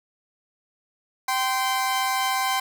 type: tone pair together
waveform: sawtooth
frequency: 777 / 1037.2 Hz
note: G5 / C6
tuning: -16 / -15 cents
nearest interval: perfect fourth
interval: 501 cents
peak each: -21 dBFS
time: 1.28-2.6 s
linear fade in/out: 5 ms
effects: none